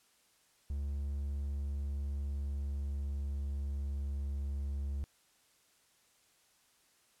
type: tone with pitch glide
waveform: triangle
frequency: 70.7 to 70.01 Hz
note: C#2 to C#2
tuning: +35 to +18 cents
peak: -32 dBFS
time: 0.7-5.04 s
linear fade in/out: 0 ms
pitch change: -17 cents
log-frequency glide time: 0.92-4.18 s
effects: white hiss -69 dBFS RMS until 7.2 s + low-pass 11000 Hz 12 dB/octave